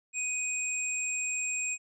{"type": "tone pair together", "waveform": "sine", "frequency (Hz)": [2500, 7483], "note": ["D#7", "A#8"], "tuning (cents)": [8, 6], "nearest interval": "octave + perfect fifth", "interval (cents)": 1898, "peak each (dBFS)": [-33, -32], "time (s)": [0.13, 1.78], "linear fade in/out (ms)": 50, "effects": []}